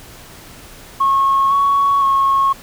sine tone with pitch steps, 1091 / 1116 / 1092 Hz, C#6 / C#6 / C#6, -28 / +11 / -26 cents, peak -10 dBFS, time 1-2.53 s, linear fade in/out 10 ms, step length 510 ms, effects tanh soft clip ceiling -7 dBFS + pink hiss -39 dBFS RMS until 2.62 s

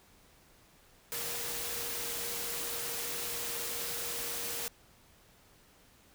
sine tone in noise, 472.4 Hz, A#4, 23 cents sharp, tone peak -47 dBFS, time 1.12-4.68 s, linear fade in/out 0 ms, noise white, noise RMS -37 dBFS, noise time 1.12-4.68 s, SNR -13 dB, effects pink hiss -62 dBFS RMS until 6.14 s

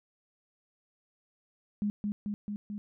sine tone with echo, 206.7 Hz, G#3, 8 cents flat, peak -27 dBFS, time 1.82-1.9 s, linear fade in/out 0 ms, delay 220 ms, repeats 4, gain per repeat -2 dB, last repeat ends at 2.78 s, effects none

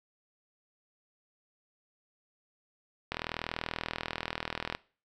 click train, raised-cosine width 0.3 ms, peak -16 dBFS, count 67, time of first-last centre 3.12-4.75 s, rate 40.5 Hz, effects noise-tail reverb RT60 0.4 s tail -21 dB re dry

